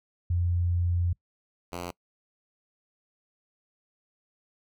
sine / 5% pulse tone pair in turn, 87.31 / 87.68 Hz, F2 / F2, 0 / +7 cents, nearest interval unison, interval 7 cents, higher second, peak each -23 dBFS, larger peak neither, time 0.3-1.13 / 1.72-1.91 s, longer first, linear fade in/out 5 ms, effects noise-tail reverb RT60 0.1 s tail -24 dB re dry

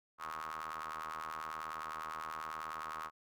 sawtooth ring-modulated tone, 79 Hz, D#2, 27 cents sharp, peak -34 dBFS, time 0.18-3.11 s, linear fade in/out 50 ms, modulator 1180 Hz, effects none

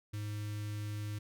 square tone with notch filter, 104.8 Hz, G#2, 16 cents sharp, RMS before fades -39 dBFS, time 0.13-1.19 s, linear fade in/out 10 ms, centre 710 Hz, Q 0.52, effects none

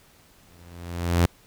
sawtooth tone with exponential growth, 86.4 Hz, F2, 18 cents flat, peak -11 dBFS, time 0.47-1.26 s, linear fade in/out 5 ms, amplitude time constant 170 ms, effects pink hiss -56 dBFS RMS until 1.46 s

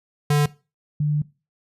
square / sine tone pair in turn, 146.83 / 148.88 Hz, D3 / D3, 0 / +24 cents, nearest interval unison, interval 24 cents, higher second, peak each -16 / -18 dBFS, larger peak first, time 0.3-0.46 / 1-1.22 s, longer second, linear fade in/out 5 ms, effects noise-tail reverb RT60 0.3 s tail -20 dB re dry + resampled to 32000 Hz

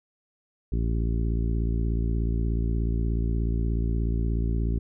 harmonic tone, 56.7 Hz, A#1, 47 cents flat, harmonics 1 / 2 / 3 / 4 / 5 / 6 / 7, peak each -24 / -30 / -34 / -36 / -38 / -40 / -41 dBFS, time 0.72-4.79 s, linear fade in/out 5 ms, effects none

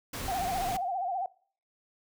pink noise, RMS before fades -37 dBFS, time 0.13-0.77 s, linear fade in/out 5 ms
sine tone with vibrato, 740 Hz, F#5, in tune, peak -29 dBFS, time 0.28-1.26 s, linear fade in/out 2 ms, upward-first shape sine, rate 15 Hz, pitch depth 110 cents each way
effects noise-tail reverb RT60 0.5 s tail -22 dB re dry

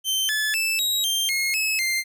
sawtooth tone with pitch steps, 3102 / 1726 / 2638 / 3826 / 3168 / 2154 / 2584 / 2096 Hz, G7 / A6 / E7 / A#7 / G7 / C7 / E7 / C7, -19 / -34 / +1 / +44 / +18 / +50 / -35 / +2 cents, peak -18 dBFS, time 0.04-2.04 s, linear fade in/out 50 ms, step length 250 ms, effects none

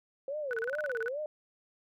sine tone with vibrato, 523.3 Hz, C5, in tune, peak -33 dBFS, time 0.28-1.26 s, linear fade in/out 2 ms, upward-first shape sine, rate 2.4 Hz, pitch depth 270 cents each way
sine tone bursts, 1489 Hz, F#6, 11 cents sharp, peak -32 dBFS, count 11, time 0.51-1.082 s, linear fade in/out 0 ms, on 22 ms, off 33 ms
effects none

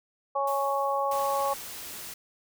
harmonic tone, 277.2 Hz, C#4, in tune, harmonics 2 / 3 / 4, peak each -29 / -29 / -29 dBFS, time 0.35-1.54 s, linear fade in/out 10 ms
blue noise with exponential decay, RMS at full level -41 dBFS, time 0.47-1.9 s, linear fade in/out 5 ms, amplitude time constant 310 ms
white noise, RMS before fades -40 dBFS, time 1.11-2.14 s, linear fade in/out 5 ms
effects none

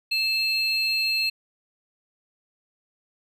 triangle tone pair together, 2637 / 4202 Hz, E7 / C8, 0 / +7 cents, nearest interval minor sixth, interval 807 cents, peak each -23 dBFS, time 0.11-1.3 s, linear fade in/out 10 ms, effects none

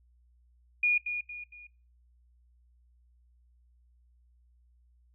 sine tone with echo, 2440 Hz, D#7, 34 cents flat, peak -22 dBFS, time 0.83-0.98 s, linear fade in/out 5 ms, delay 230 ms, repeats 3, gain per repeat -8 dB, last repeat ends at 1.67 s, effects noise-tail reverb RT60 0.4 s tail -24 dB re dry + added 60 Hz sine -61 dBFS peak until 5.14 s

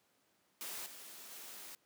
white noise with level steps, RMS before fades -44 / -52 / -50 dBFS, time 0.61-1.75 s, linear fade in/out 0 ms, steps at 0.86 / 1.31 s, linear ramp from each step 2 ms, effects pink hiss -74 dBFS RMS until 1.85 s + high-pass 200 Hz 12 dB/octave

